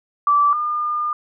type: tone pair in turn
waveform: sine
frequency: 1162 / 1208.8 Hz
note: D6 / D6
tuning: -19 / +50 cents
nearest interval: minor second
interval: 69 cents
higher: second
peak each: -12 / -19 dBFS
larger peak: first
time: 0.27-0.53 / 0.53-1.13 s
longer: second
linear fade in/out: 2 ms
effects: none